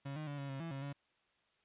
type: tone with pitch steps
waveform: 35% pulse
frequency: 138.7 / 153.8 / 143.8 / 139.3 / 135.5 / 165.8 / 136.5 / 141.4 Hz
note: C#3 / D#3 / D3 / C#3 / C#3 / E3 / C#3 / C#3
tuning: +1 / -20 / -36 / +9 / -39 / +10 / -26 / +35 cents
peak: -39 dBFS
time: 0.05-0.93 s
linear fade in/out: 10 ms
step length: 110 ms
effects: white hiss -75 dBFS RMS until 1.64 s + resampled to 8000 Hz